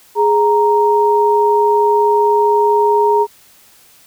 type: tone pair together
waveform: sine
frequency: 416.3 / 932.3 Hz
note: G#4 / A#5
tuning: +4 / 0 cents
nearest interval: octave + major second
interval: 1396 cents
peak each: -12 dBFS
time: 0.15-3.27 s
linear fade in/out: 50 ms
effects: white hiss -47 dBFS RMS until 4.06 s